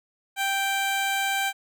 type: tone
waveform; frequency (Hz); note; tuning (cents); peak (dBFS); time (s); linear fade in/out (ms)
15% pulse; 784; G5; 0; -17; 0.36-1.53; 50
effects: none

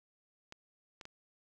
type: clicks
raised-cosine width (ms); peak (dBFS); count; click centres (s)
0.2; -30; 3; 0.524 / 1.012 / 1.054
effects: none

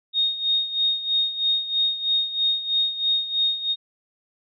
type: tone with tremolo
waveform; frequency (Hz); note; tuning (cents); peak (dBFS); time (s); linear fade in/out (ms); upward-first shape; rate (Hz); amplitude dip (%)
sine; 3713; A#7; -8; -17; 0.13-3.76; 50; sine; 3.1; 75
effects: none

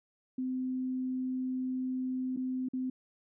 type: tone with dropouts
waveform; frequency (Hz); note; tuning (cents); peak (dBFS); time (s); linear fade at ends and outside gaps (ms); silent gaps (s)
sine; 257; C4; -31; -31; 0.38-2.9; 5; 2.364-2.371 / 2.687-2.734
effects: none

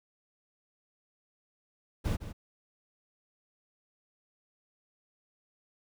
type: noise with echo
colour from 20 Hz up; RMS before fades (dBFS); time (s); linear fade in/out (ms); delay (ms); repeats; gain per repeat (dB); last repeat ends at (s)
brown; -30; 2.04-2.17; 20; 160; 1; -11; 2.33
effects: none

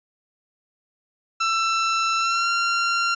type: tone with pitch glide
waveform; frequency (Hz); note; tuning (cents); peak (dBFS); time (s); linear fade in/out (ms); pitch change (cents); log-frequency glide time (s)
sawtooth; 1335 to 1378.9; E6 to F6; +22 to -22; -16; 1.4-3.15; 10; +56; 2.17-2.49
effects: resampled to 16000 Hz

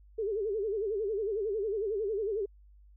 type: tone with vibrato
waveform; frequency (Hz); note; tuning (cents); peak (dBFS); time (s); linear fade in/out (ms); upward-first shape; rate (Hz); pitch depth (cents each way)
sine; 418.3; G#4; +12; -29; 0.18-2.46; 10; sine; 11; 140
effects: added 50 Hz sine -54 dBFS peak until 2.96 s

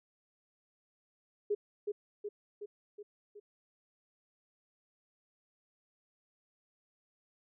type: tone with echo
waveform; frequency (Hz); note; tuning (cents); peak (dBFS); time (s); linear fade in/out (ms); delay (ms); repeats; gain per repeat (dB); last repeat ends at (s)
sine; 413.3; G#4; -8; -28; 1.5-1.55; 10; 370; 5; -4; 3.4
effects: none

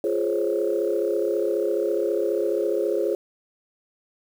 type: chord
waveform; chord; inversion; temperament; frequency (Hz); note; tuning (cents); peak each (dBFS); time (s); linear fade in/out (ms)
sine; Db major seventh; first; just; 346.5 / 415.8 / 519.7 / 554.4; F4 / Ab4 / C5 / Db5; -14 / +2 / -12 / 0; -26 / -24 / -27 / -28; 0.04-3.15; 2
effects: tanh soft clip ceiling -11 dBFS + 8-bit

